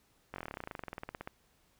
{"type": "slowing click train", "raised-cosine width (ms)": 0.5, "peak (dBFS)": -25, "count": 25, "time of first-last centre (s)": [0.34, 1.275], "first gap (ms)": 21, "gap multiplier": 1.05, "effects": ["pink hiss -70 dBFS RMS until 1.79 s"]}